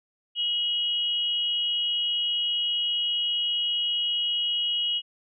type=tone pair together; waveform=sine; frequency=2900 / 3255 Hz; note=F#7 / G#7; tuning=-35 / -36 cents; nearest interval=major second; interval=199 cents; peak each=-24 / -32 dBFS; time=0.35-5.02 s; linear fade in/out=50 ms; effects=none